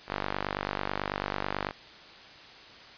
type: tone with band-pass filter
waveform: sawtooth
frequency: 49.12 Hz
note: G1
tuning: 4 cents sharp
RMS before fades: -34 dBFS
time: 0.07-1.73 s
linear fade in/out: 50 ms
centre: 1300 Hz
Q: 0.86
effects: white hiss -49 dBFS RMS until 2.97 s + resampled to 11025 Hz